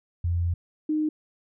sine tone pair in turn, 86.2 / 307.2 Hz, F2 / D#4, -22 / -22 cents, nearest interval octave + minor seventh, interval 2200 cents, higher second, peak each -22 dBFS, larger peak neither, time 0.24-0.54 / 0.89-1.09 s, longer first, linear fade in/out 5 ms, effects none

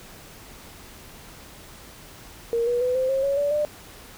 sine tone with pitch steps, 466.2 / 482.9 / 500.2 / 518.2 / 536.8 / 556 / 576 / 596.6 Hz, A#4 / B4 / B4 / C5 / C5 / C#5 / D5 / D5, 0 / -39 / +22 / -17 / +44 / +5 / -34 / +27 cents, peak -20 dBFS, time 2.53-3.65 s, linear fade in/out 0 ms, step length 140 ms, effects pink hiss -45 dBFS RMS until 4.17 s

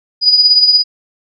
sine tone with tremolo, 4930 Hz, D#8, 17 cents flat, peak -3 dBFS, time 0.21-0.84 s, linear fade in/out 50 ms, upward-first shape triangle, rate 17 Hz, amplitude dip 65%, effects none

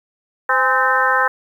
harmonic tone with a mistuned harmonic, 258.3 Hz, C4, 22 cents flat, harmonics 2 / 3 / 4 / 5 / 6 / 7, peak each -23 / -22 / -19 / -20 / -18 / -21 dBFS, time 0.49-1.28 s, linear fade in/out 5 ms, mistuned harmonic 3, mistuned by +86 cents, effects 8-bit

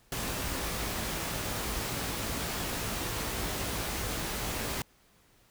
pink noise with comb filter, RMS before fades -34 dBFS, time 0.12-4.82 s, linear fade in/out 2 ms, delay 18 ms, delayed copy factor +0.5, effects pink hiss -64 dBFS RMS until 5.5 s

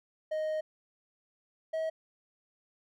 triangle tone pair in turn, 622.3 / 640.2 Hz, D#5 / D#5, 0 / +49 cents, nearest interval unison, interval 49 cents, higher second, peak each -28 dBFS, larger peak neither, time 0.31-0.61 / 1.73-1.9 s, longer first, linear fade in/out 10 ms, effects none

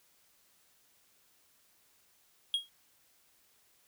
triangle tone with exponential decay, 3277 Hz, G#7, 24 cents flat, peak -23 dBFS, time 2.54-2.69 s, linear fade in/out 1 ms, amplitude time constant 31 ms, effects white hiss -68 dBFS RMS until 3.87 s

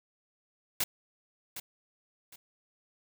white noise with echo, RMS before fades -29 dBFS, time 0.8-0.84 s, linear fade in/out 5 ms, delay 760 ms, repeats 2, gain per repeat -11 dB, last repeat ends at 2.36 s, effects none

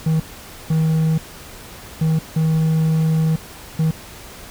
triangle tone bursts at uneven times, 159.3 Hz, D#3, 41 cents sharp, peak -12 dBFS, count 5, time 0.06-0.2 / 0.7-1.18 / 2.01-2.19 / 2.36-3.36 / 3.79-3.91 s, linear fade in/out 5 ms, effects pink hiss -38 dBFS RMS until 4.5 s

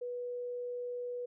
sine tone, 489.3 Hz, B4, 16 cents flat, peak -36 dBFS, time 0.01-1.26 s, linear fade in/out 10 ms, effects none

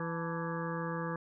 harmonic tone with a mistuned harmonic, 166.1 Hz, E3, 13 cents sharp, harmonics 1 / 2 / 3 / 5 / 6 / 7 / 8 / 9 / 10, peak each -37 / -43 / -40 / -45 / -48 / -42 / -52 / -51 / -44 dBFS, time 0-1.16 s, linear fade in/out 2 ms, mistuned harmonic 5, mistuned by +97 cents, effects none

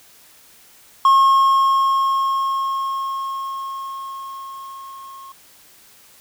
triangle tone with level ramp, 1082 Hz, C#6, 42 cents flat, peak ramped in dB -7 to -34 dBFS, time 1.05-5.32 s, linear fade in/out 2 ms, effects white hiss -49 dBFS RMS until 6.2 s

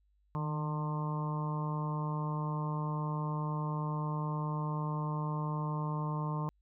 harmonic tone with a mistuned harmonic, 150.8 Hz, D3, 46 cents sharp, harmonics 1 / 2 / 3 / 4 / 5 / 6 / 7 / 8, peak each -33 / -45 / -47 / -48 / -52 / -43 / -41 / -53 dBFS, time 0.35-6.49 s, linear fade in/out 0 ms, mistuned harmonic 1, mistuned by +33 cents, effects added 50 Hz sine -68 dBFS peak until 6.61 s

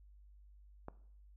click, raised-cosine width 1 ms, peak -30 dBFS, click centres 0.884 s, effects noise-tail reverb RT60 0.6 s tail -18 dB re dry + added 50 Hz sine -57 dBFS peak until 1.36 s

